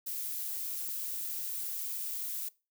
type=noise; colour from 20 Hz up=violet; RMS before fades=-37 dBFS; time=0.06-2.49 s; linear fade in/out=10 ms; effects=noise-tail reverb RT60 0.3 s tail -22 dB re dry